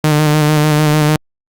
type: tone with vibrato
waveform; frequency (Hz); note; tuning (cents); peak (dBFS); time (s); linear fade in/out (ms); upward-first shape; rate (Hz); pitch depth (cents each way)
sawtooth; 151.6; D#3; -45; -5; 0.04-1.16; 0; square; 6.7; 24
effects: Opus 48 kbps